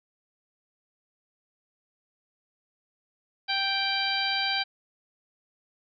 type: harmonic tone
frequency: 784 Hz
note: G5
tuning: in tune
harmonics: 1 / 2 / 3 / 4 / 5 / 6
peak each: -32 / -32 / -32 / -32 / -32 / -32 dBFS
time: 3.48-4.64 s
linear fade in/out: 20 ms
effects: none